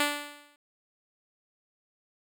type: tone with exponential decay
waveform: 5% pulse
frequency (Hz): 291.8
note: D4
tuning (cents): -11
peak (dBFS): -11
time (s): 0-0.56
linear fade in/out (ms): 2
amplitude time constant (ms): 120
effects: none